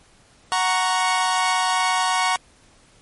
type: chord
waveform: sawtooth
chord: F# major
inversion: none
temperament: equal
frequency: 740 / 932.3 / 1108.7 Hz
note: F#5 / A#5 / C#6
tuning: 0 / 0 / 0 cents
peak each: -19 dBFS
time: 0.52-2.36 s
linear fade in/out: 0 ms
effects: pink hiss -54 dBFS RMS until 3.01 s + MP3 48 kbps